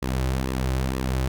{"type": "tone with flanger", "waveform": "sawtooth", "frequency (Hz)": 65, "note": "C2", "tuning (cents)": -11, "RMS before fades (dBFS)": -25, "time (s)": [0.02, 1.28], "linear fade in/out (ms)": 5, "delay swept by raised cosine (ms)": [1.3, 4.4], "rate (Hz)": 2.1, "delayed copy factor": -0.6, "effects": []}